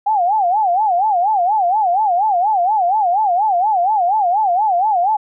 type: tone with vibrato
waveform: sine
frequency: 779 Hz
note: G5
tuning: 11 cents flat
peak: -12 dBFS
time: 0.06-5.17 s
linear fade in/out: 10 ms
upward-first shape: sine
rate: 4.2 Hz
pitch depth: 210 cents each way
effects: none